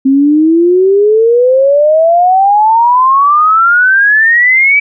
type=exponential sweep; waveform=sine; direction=up; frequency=263.8 to 2314 Hz; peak=-4 dBFS; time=0.05-4.8 s; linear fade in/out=10 ms; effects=none